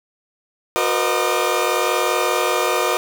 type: tone cluster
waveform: 25% pulse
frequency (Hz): 364.1 / 468.4 / 509 / 623 / 1201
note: F#4 / A#4 / C5 / D#5 / D6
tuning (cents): -28 / +8 / -48 / +2 / +38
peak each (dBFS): -20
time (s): 0.76-2.97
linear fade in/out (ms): 0
effects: none